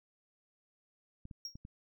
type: clicks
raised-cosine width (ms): 5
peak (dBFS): -35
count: 4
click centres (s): 1.254 / 1.312 / 1.555 / 1.651
type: tone with exponential decay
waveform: triangle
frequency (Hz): 5588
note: F8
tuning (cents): 0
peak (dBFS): -35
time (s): 1.45-1.57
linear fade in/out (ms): 2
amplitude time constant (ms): 26
effects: none